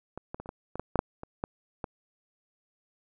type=clicks; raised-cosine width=1 ms; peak=-24 / -22 / -25 / -30 / -22 / -23 / -18 / -11 / -6 / -25 / -16 / -19 dBFS; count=12; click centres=0.176 / 0.345 / 0.4 / 0.459 / 0.491 / 0.756 / 0.796 / 0.957 / 0.991 / 1.234 / 1.439 / 1.842 s; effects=none